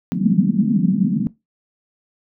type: band-pass noise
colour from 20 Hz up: pink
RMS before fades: -17 dBFS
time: 0.12-1.27 s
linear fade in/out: 0 ms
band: 170 to 240 Hz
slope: 48 dB/octave
effects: noise-tail reverb RT60 0.2 s tail -19 dB re dry